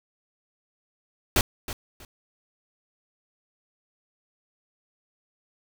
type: noise with echo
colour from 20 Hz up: pink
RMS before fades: -20 dBFS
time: 1.36-1.41 s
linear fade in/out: 2 ms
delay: 320 ms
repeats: 2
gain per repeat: -13 dB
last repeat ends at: 2.05 s
effects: none